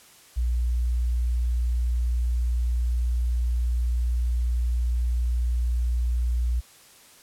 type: tone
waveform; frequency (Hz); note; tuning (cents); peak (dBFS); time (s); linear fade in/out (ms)
sine; 60; B1; -49; -21; 0.36-6.61; 20
effects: white hiss -52 dBFS RMS until 7.22 s + low-pass 12000 Hz 12 dB/octave